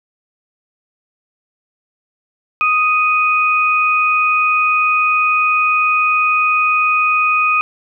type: tone pair together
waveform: sine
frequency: 1247 / 2490 Hz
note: D#6 / D#7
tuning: +3 / +1 cents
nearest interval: octave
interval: 1198 cents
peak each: -14 dBFS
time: 2.61-7.61 s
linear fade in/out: 0 ms
effects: none